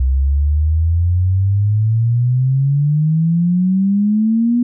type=exponential sweep; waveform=sine; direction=up; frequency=63.9 to 244.4 Hz; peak=-11 dBFS; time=0-4.63 s; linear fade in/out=5 ms; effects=none